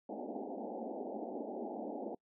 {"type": "band-pass noise", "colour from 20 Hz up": "pink", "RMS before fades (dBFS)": -42, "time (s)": [0.09, 2.15], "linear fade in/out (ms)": 5, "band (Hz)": [210, 840], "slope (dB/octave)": 96, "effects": ["noise-tail reverb RT60 0.1 s tail -26 dB re dry"]}